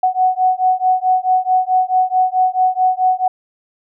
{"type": "beating tone pair", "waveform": "sine", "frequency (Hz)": [740, 744.6], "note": ["F#5", "F#5"], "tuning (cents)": [0, 11], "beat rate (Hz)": 4.6, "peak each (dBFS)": -15, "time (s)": [0.03, 3.28], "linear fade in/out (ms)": 5, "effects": []}